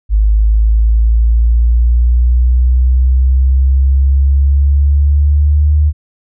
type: linear sweep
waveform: sine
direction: up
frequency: 51.91 to 75.3 Hz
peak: -6 dBFS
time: 0.09-5.93 s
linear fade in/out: 50 ms
effects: none